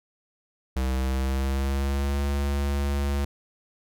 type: tone with pitch glide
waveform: square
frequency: 65 to 70.47 Hz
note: C2 to C#2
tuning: -11 to +29 cents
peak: -24 dBFS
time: 0.76-3.25 s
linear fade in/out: 5 ms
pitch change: +140 cents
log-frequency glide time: 0.94-2.21 s
effects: none